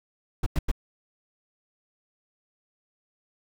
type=noise bursts; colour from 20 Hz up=brown; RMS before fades=-22 dBFS; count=3; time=0.43-0.715 s; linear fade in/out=5 ms; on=33 ms; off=93 ms; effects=none